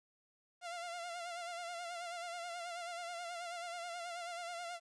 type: tone with vibrato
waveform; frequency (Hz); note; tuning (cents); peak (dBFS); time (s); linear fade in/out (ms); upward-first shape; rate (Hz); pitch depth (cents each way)
sawtooth; 693; F5; -14; -38; 0.61-4.8; 50; sine; 9.3; 52
effects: resampled to 22050 Hz + 12-bit